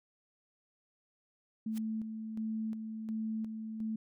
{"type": "tone with tremolo", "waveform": "sine", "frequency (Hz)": 220, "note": "A3", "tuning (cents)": 0, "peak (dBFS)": -33, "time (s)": [1.66, 3.96], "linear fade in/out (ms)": 5, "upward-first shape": "square", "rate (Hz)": 1.4, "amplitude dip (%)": 45}
{"type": "noise with exponential growth", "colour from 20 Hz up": "white", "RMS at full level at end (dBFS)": -45, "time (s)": [1.71, 1.78], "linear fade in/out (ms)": 0, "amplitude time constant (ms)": 15}
{"effects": []}